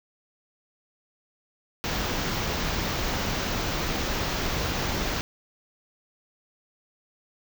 pink band-stop noise, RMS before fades -28 dBFS, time 1.84-5.21 s, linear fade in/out 0 ms, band 6700 to 15000 Hz, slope 48 dB/octave, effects none

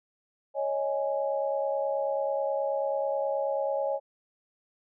sine chord, C# suspended second, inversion none, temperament just, 554.4 / 623.7 / 831.5 Hz, C#5 / D#5 / G#5, 0 / +4 / +2 cents, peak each -28 / -32 / -34 dBFS, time 0.54-4 s, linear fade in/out 50 ms, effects none

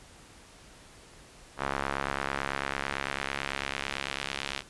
sawtooth tone with band-pass filter sweep, 69 Hz, C#2, 7 cents flat, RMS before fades -34 dBFS, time 1.57-4.63 s, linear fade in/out 50 ms, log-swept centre 1200 to 3200 Hz, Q 1.2, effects pink hiss -53 dBFS RMS until 4.69 s + resampled to 24000 Hz

